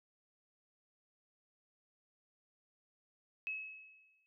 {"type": "tone with exponential decay", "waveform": "sine", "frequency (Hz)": 2577, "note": "E7", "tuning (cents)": -40, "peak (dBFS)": -35, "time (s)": [3.47, 4.26], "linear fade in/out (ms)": 0, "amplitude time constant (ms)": 170, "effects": []}